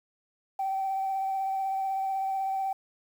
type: tone with vibrato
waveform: sine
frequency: 773 Hz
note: G5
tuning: 24 cents flat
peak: -26 dBFS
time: 0.59-2.73 s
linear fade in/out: 5 ms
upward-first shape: sine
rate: 16 Hz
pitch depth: 16 cents each way
effects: tanh soft clip ceiling -22 dBFS + 9-bit